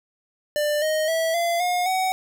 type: tone with pitch steps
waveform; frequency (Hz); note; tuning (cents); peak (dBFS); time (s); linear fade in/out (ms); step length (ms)
square; 594 / 622.5 / 652.3 / 683.5 / 716.2 / 750.6; D5 / D#5 / E5 / F5 / F5 / F#5; +20 / +1 / -18 / -37 / +43 / +25; -21; 0.56-2.12; 0; 260
effects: none